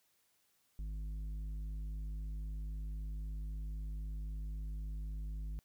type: tone with tanh clipping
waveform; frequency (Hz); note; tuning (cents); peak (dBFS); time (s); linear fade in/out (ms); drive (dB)
triangle; 51.91; G#1; 0; -40; 0.79-5.59; 0; 12
effects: white hiss -75 dBFS RMS until 5.64 s